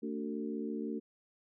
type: harmonic tone with a mistuned harmonic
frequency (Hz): 74.8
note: D2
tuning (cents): +32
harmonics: 3 / 4 / 5 / 6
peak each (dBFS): -38 / -40 / -42 / -44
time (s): 0.02-1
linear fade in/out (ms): 20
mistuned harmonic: 4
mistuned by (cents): -52
effects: none